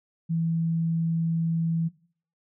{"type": "tone", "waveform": "sine", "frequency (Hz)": 164.81, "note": "E3", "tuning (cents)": 0, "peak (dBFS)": -23, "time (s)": [0.29, 1.89], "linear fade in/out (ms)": 20, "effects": ["noise-tail reverb RT60 0.5 s tail -19 dB re dry"]}